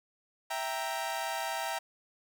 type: chord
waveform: sawtooth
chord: E diminished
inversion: none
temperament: equal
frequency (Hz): 659.3 / 784 / 932.3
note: E5 / G5 / Bb5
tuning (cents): 0 / 0 / 0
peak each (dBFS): -34 / -33 / -33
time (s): 0.5-1.79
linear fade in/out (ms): 10
effects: none